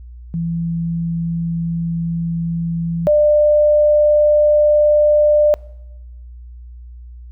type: tone pair in turn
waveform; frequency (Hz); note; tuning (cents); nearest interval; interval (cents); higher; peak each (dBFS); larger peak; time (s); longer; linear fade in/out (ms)
sine; 167.5 / 596.9; E3 / D5; +28 / +28; octave + minor seventh; 2200; second; -18 / -9; second; 0.34-3.07 / 3.07-5.54; first; 0
effects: noise-tail reverb RT60 0.9 s tail -24 dB re dry + added 60 Hz sine -33 dBFS peak until 7.31 s